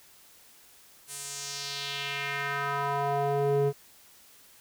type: tone with band-pass filter sweep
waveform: square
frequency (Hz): 141.2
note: C#3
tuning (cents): +32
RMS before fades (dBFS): -30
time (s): 1.07-3.73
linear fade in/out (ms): 50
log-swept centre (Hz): 10000 to 350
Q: 2.1
effects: white hiss -56 dBFS RMS until 4.6 s